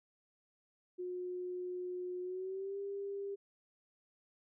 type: tone with pitch glide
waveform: sine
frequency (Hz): 361.2 to 398.5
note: F#4 to G4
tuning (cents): -42 to +28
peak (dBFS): -38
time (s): 0.98-3.36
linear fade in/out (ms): 20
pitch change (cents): +170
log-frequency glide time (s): 2.22-2.78
effects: none